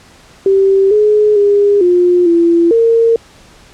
sine tone with pitch steps, 388.7 / 422.1 / 406.7 / 355.2 / 338.8 / 458.6 Hz, G4 / G#4 / G#4 / F4 / E4 / A#4, -15 / +28 / -36 / +29 / +48 / -28 cents, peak -6 dBFS, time 0.46-3.16 s, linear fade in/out 2 ms, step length 450 ms, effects pink hiss -42 dBFS RMS until 3.73 s + low-pass 8000 Hz 12 dB/octave

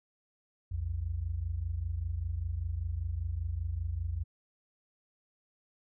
sine tone pair together, 60.6 / 85.7 Hz, B1 / F2, -32 / -32 cents, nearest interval tritone, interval 600 cents, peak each -36 / -33 dBFS, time 0.71-4.24 s, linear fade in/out 10 ms, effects none

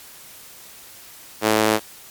sawtooth tone with high-pass filter, 108.4 Hz, A2, 25 cents flat, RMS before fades -18 dBFS, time 1.41-1.8 s, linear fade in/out 50 ms, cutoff 380 Hz, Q 1, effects white hiss -43 dBFS RMS until 2.1 s + MP3 96 kbps

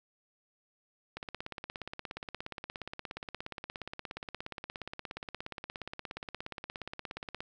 click train, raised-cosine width 0.3 ms, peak -23 dBFS, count 107, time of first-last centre 1.17-7.405 s, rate 17 Hz, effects none

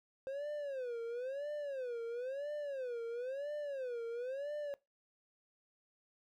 triangle tone with vibrato, 524 Hz, C5, 2 cents sharp, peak -36 dBFS, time 0.27-4.74 s, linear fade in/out 0 ms, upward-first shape sine, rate 0.99 Hz, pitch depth 220 cents each way, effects noise-tail reverb RT60 0.2 s tail -20 dB re dry

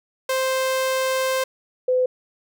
sawtooth / sine tone pair in turn, 523.3 / 507.2 Hz, C5 / B4, 0 / +46 cents, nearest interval minor second, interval 54 cents, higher first, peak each -16 dBFS, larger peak neither, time 0.29-1.44 / 1.88-2.06 s, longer first, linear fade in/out 5 ms, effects none

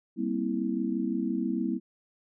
sine chord, C dominant seventh, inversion second, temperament just, 196.22 / 235.5 / 261.6 / 327 Hz, G3 / Bb3 / C4 / E4, +2 / +18 / 0 / -14 cents, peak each -33 / -31 / -33 / -32 dBFS, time 0.16-1.8 s, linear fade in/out 50 ms, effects none

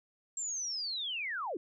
sine linear sweep, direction down, 7500 to 292.6 Hz, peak -34 dBFS, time 0.37-1.57 s, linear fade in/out 2 ms, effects none

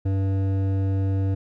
sine tone with hard clipping, 96.8 Hz, G2, 21 cents flat, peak -22 dBFS, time 0.05-1.35 s, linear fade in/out 10 ms, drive 11 dB, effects none

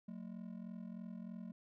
triangle ring-modulated tone, 205.2 Hz, G#3, 21 cents flat, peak -40 dBFS, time 0.08-1.52 s, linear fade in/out 2 ms, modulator 21.6 Hz, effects none

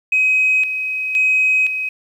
sine tone with tremolo, 2530 Hz, D#7, 28 cents sharp, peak -11 dBFS, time 0.12-1.89 s, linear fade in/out 5 ms, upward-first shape square, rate 0.97 Hz, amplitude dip 60%, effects tanh soft clip ceiling -7 dBFS + 8-bit

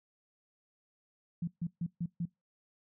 sine tone bursts, 171.2 Hz, F3, 34 cents flat, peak -31 dBFS, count 5, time 1.42-2.255 s, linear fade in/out 5 ms, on 55 ms, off 140 ms, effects noise-tail reverb RT60 0.2 s tail -23 dB re dry

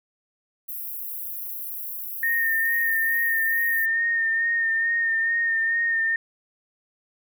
pink high-pass noise, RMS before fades -33 dBFS, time 0.68-3.86 s, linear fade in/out 10 ms, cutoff 12000 Hz, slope 48 dB/octave
sine tone with vibrato, 1831 Hz, A#6, 32 cents flat, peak -20 dBFS, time 2.23-6.16 s, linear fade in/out 2 ms, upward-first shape sine, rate 2.3 Hz, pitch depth 24 cents each way
effects none

